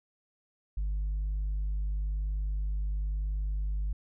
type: tone with tanh clipping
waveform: sine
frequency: 50.5 Hz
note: G#1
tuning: 48 cents flat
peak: -29 dBFS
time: 0.77-3.93 s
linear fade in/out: 5 ms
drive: 1 dB
effects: none